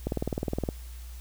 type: click train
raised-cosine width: 2 ms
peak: -15 dBFS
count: 13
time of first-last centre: 0.07-0.689 s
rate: 19.4 Hz
effects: added 60 Hz sine -39 dBFS peak until 1.2 s + white hiss -53 dBFS RMS until 1.2 s